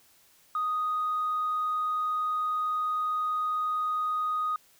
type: tone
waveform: sine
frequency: 1244.5 Hz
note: D#6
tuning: in tune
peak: -25 dBFS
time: 0.55-4.56 s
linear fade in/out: 2 ms
effects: tanh soft clip ceiling -22 dBFS + white hiss -61 dBFS RMS until 4.79 s